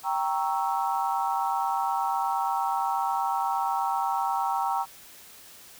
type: chord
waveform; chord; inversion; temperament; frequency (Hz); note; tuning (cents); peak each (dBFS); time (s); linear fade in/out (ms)
sine; G diminished seventh; none; equal with one note detuned; 784 / 932.3 / 1105.5 / 1318.5; G5 / Bb5 / Db6 / Fb6; 0 / 0 / -5 / 0; -28 / -28 / -33 / -33; 0.03-4.86; 50
effects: white hiss -49 dBFS RMS until 5.79 s